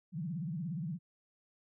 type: tone with vibrato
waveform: sine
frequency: 164.81 Hz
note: E3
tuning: in tune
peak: -35 dBFS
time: 0.12-0.99 s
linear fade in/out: 50 ms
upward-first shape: sine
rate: 17 Hz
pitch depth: 240 cents each way
effects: none